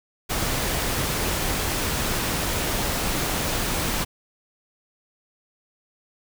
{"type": "noise", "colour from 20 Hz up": "pink", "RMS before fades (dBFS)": -25, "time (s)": [0.29, 4.05], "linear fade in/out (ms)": 20, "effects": []}